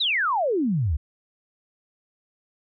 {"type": "exponential sweep", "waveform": "sine", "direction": "down", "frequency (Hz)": [4087, 65.41], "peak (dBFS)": -20, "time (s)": [0, 0.97], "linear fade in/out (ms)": 10, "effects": []}